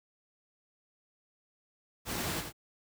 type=noise with echo; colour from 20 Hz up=pink; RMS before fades=-35 dBFS; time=2.05-2.44 s; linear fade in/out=50 ms; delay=87 ms; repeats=1; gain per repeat=-6 dB; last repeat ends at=2.527 s; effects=high-pass 60 Hz 12 dB/octave